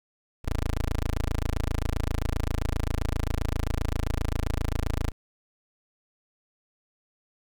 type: tone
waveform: 15% pulse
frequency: 27.58 Hz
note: A0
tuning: 5 cents sharp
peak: -19 dBFS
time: 0.44-5.12 s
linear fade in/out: 20 ms
effects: 10-bit